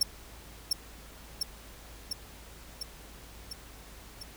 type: tone with echo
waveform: sawtooth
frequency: 5430 Hz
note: F8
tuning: 50 cents flat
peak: -18 dBFS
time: 0.01-0.03 s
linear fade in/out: 5 ms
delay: 700 ms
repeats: 6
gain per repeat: -3 dB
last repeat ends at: 4.23 s
effects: added 54 Hz sine -51 dBFS peak until 4.36 s + pink hiss -51 dBFS RMS until 4.36 s